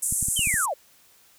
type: band-pass noise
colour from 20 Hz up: pink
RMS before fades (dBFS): -26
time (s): 0.02-0.66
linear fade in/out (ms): 10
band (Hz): 7600 to 11000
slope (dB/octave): 48
type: clicks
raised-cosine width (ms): 5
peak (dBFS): -21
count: 6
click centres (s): 0.125 / 0.227 / 0.285 / 0.393 / 0.473 / 0.541
type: linear sweep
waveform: sine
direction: down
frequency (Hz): 3208 to 490.8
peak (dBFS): -24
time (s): 0.36-0.74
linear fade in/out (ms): 10
effects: white hiss -57 dBFS RMS until 1.38 s